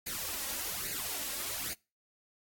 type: noise with flanger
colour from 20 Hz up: white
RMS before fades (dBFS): -37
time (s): 0.06-1.74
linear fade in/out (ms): 10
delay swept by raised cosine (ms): 0.44 to 3.74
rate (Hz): 1.2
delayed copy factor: +0.75
effects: noise-tail reverb RT60 0.3 s tail -25 dB re dry + AAC 64 kbps